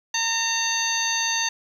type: harmonic tone with a mistuned harmonic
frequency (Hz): 913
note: A#5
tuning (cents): -36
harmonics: 1 / 2 / 3 / 4 / 5 / 7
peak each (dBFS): -30 / -28 / -30 / -30 / -29 / -26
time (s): 0.14-1.49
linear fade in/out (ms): 5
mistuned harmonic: 7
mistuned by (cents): -39
effects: 8-bit